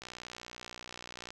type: click train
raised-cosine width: 0.2 ms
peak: -26 dBFS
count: 79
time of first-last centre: 0.02-1.305 s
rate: 60.7 Hz
effects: none